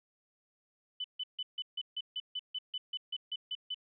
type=tone bursts; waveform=sine; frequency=3000 Hz; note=F#7; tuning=23 cents sharp; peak=-34 dBFS; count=15; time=1-3.745 s; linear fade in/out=5 ms; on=43 ms; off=150 ms; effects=none